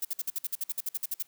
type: noise bursts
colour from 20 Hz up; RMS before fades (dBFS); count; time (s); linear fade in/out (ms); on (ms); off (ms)
violet; -31; 15; 0.02-1.226; 5; 30; 54
effects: white hiss -64 dBFS RMS until 1.27 s + high-pass 80 Hz 12 dB/octave